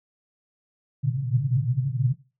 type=band-pass noise; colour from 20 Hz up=white; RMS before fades=-24 dBFS; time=1.03-2.14 s; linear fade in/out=20 ms; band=120 to 140 Hz; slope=96 dB/octave; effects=noise-tail reverb RT60 0.3 s tail -17 dB re dry